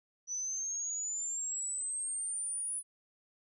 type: exponential sweep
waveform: sine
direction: up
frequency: 5920 to 9956 Hz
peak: -34 dBFS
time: 0.27-2.83 s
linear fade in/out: 50 ms
effects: none